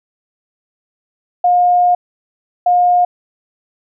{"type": "tone bursts at uneven times", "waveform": "sine", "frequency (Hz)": 713, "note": "F5", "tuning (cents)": 36, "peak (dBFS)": -8, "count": 2, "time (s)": [[1.44, 1.95], [2.66, 3.05]], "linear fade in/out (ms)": 5, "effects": []}